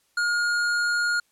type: tone with hard clipping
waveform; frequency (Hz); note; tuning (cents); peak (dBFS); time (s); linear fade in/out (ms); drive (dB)
sine; 1426; F6; +36; -23; 0.17-1.2; 5; 11
effects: white hiss -67 dBFS RMS until 1.31 s + low-pass 12000 Hz 12 dB/octave